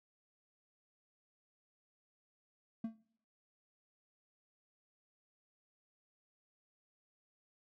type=tone with exponential decay; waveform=triangle; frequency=225.8 Hz; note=A3; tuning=45 cents sharp; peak=-31 dBFS; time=2.84-2.99 s; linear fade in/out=5 ms; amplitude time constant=32 ms; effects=noise-tail reverb RT60 0.6 s tail -20 dB re dry